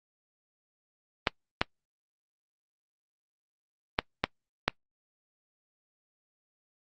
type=clicks; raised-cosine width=0.3 ms; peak=-6 dBFS; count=5; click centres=1.272 / 1.615 / 3.989 / 4.24 / 4.68 s; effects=noise-tail reverb RT60 0.1 s tail -24 dB re dry + Opus 32 kbps